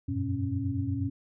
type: tone cluster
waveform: sine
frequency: 90.4 / 98.8 / 121.1 / 274.8 Hz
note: F#2 / G2 / B2 / C#4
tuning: -40 / +14 / -34 / -15 cents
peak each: -35 / -32 / -34 / -32 dBFS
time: 0.08-1.1 s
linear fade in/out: 10 ms
effects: none